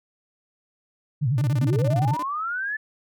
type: tone with vibrato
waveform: sine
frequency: 130.81 Hz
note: C3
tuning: in tune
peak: -19 dBFS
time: 1.21-2.15 s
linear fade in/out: 20 ms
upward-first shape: sine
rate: 10 Hz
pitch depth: 250 cents each way
type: tone bursts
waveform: sawtooth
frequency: 297.8 Hz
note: D4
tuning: 24 cents sharp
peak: -28 dBFS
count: 15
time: 1.38-2.226 s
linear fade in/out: 0 ms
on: 34 ms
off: 24 ms
type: linear sweep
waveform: sine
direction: up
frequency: 220 to 1760 Hz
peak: -25 dBFS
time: 1.61-2.77 s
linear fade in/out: 10 ms
effects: none